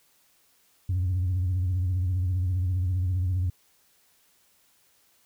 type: tone with vibrato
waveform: sine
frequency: 91.1 Hz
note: F#2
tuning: 26 cents flat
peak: -21 dBFS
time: 0.89-3.5 s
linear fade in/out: 5 ms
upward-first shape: sine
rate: 15 Hz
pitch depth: 80 cents each way
effects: tanh soft clip ceiling -21 dBFS + white hiss -64 dBFS RMS until 5.25 s